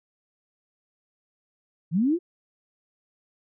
sine linear sweep, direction up, 146.2 to 366.7 Hz, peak -19 dBFS, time 1.91-2.19 s, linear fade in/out 50 ms, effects none

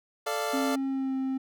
25% pulse chord, D minor, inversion second, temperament equal with one note detuned, 440 / 587.3 / 693.2 Hz, A4 / D5 / F5, 0 / 0 / -13 cents, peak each -29 dBFS, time 0.26-0.76 s, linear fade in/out 10 ms
triangle tone with pitch glide, 269.7 to 264.6 Hz, C#4 to C4, -47 to +20 cents, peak -25 dBFS, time 0.53-1.38 s, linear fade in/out 10 ms, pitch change -33 cents, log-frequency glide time 0.86-1.15 s
effects none

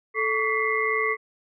sine tone cluster, 438 / 1132 / 1993 / 2116 Hz, A4 / C#6 / B6 / C7, -8 / +36 / +15 / +19 cents, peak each -27 dBFS, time 0.14-1.17 s, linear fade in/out 50 ms, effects none

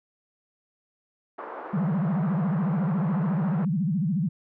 white band-pass noise, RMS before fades -38 dBFS, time 1.38-3.65 s, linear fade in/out 5 ms, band 320 to 1200 Hz, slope 24 dB/octave
sine tone with vibrato, 175 Hz, F3, 4 cents sharp, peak -22 dBFS, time 1.73-4.29 s, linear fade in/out 10 ms, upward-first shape sine, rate 14 Hz, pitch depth 290 cents each way
effects none

